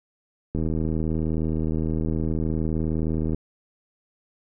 click train, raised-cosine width 3 ms, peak -14 dBFS, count 223, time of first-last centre 0.55-3.346 s, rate 79.4 Hz, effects none

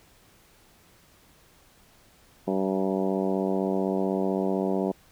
harmonic tone with a mistuned harmonic, 95.8 Hz, G2, 39 cents flat, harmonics 2 / 3 / 4 / 5 / 6 / 7 / 8 / 9 / 10, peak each -28 / -31 / -29 / -33 / -34 / -34 / -41 / -40 / -43 dBFS, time 2.47-4.92 s, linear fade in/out 10 ms, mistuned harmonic 8, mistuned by -18 cents, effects pink hiss -58 dBFS RMS until 5.11 s

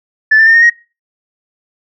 sine tone with pitch steps, 1747 / 1779.6 / 1812.8 / 1846.6 / 1881.1 Hz, A6 / A6 / A#6 / A#6 / A#6, -13 / +19 / -49 / -17 / +15 cents, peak -3 dBFS, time 0.31-0.7 s, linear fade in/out 10 ms, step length 78 ms, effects noise-tail reverb RT60 0.3 s tail -21 dB re dry + tanh soft clip ceiling 0 dBFS

